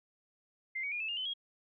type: tone with pitch steps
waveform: sine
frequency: 2090 / 2253 / 2429 / 2618 / 2822 / 3042 / 3280 Hz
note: C7 / C#7 / D#7 / E7 / F7 / F#7 / G#7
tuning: -2 / +28 / -42 / -13 / +17 / +47 / -22 cents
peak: -34 dBFS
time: 0.75-1.338 s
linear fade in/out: 10 ms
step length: 84 ms
effects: none